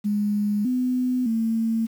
sine tone with pitch steps, 206.9 / 252 / 225.6 Hz, G#3 / B3 / A3, -6 / +35 / +44 cents, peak -20 dBFS, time 0.04-1.87 s, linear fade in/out 20 ms, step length 610 ms, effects 8-bit

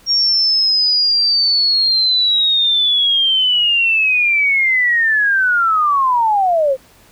sine linear sweep, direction down, 5588 to 508 Hz, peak -11 dBFS, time 0.06-6.77 s, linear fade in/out 50 ms, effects pink hiss -48 dBFS RMS until 7.11 s

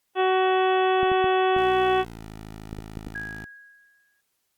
harmonic tone, 374.7 Hz, F#4, 22 cents sharp, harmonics 1 / 2 / 3 / 4 / 5 / 6 / 7 / 8 / 9, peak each -21 / -23 / -29 / -33 / -34 / -45 / -34 / -41 / -37 dBFS, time 0.15-2.05 s, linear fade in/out 50 ms
clicks, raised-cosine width 3 ms, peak -21 dBFS, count 8, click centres 1.031 / 1.117 / 1.243 / 1.565 / 2.729 / 2.788 / 2.972 / 3.07 s
10% pulse tone with pitch glide, 61.1 to 53.5 Hz, B1 to A1, -18 to -48 cents, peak -30 dBFS, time 1.57-3.45 s, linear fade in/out 5 ms, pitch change -230 cents, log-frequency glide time 1.95-2.25 s
sine tone with exponential decay, 1651 Hz, G#6, 11 cents flat, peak -29 dBFS, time 3.15-4.21 s, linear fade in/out 5 ms, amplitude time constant 230 ms
effects white hiss -74 dBFS RMS until 4.57 s + Opus 48 kbps

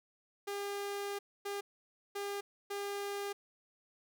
sawtooth tone bursts at uneven times, 402.9 Hz, G4, 48 cents sharp, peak -33 dBFS, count 4, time 0.47-1.19 / 1.45-1.61 / 2.15-2.41 / 2.7-3.33 s, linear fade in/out 10 ms, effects none

